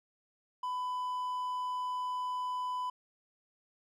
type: tone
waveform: triangle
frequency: 1000 Hz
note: B5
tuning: 21 cents sharp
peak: -31 dBFS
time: 0.63-2.9 s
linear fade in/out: 5 ms
effects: none